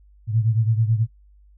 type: beating tone pair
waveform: sine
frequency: 110 / 119.2 Hz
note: A2 / A#2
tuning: 0 / +39 cents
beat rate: 9.2 Hz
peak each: -18 / -23 dBFS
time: 0.27-1.07 s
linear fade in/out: 50 ms
effects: noise-tail reverb RT60 0.1 s tail -20 dB re dry + added 50 Hz sine -49 dBFS peak until 1.57 s